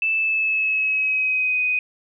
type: tone with pitch glide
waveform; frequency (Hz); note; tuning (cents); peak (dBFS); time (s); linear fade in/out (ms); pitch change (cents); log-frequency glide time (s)
sine; 2637 to 2499; E7 to D#7; 0 to +7; -18; 0.02-1.79; 2; -93; 0.13-1.61
effects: none